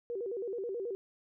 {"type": "tone with vibrato", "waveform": "sine", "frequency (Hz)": 429, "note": "A4", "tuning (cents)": -44, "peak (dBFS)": -34, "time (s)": [0.1, 0.95], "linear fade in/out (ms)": 0, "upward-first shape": "square", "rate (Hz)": 9.3, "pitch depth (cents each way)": 180, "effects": []}